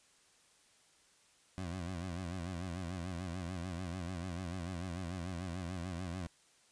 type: tone with vibrato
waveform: 20% pulse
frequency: 89 Hz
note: F2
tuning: 33 cents sharp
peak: -34 dBFS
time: 1.58-6.27 s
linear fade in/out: 0 ms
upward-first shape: sine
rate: 6.8 Hz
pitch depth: 110 cents each way
effects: white hiss -67 dBFS RMS until 6.71 s + resampled to 22050 Hz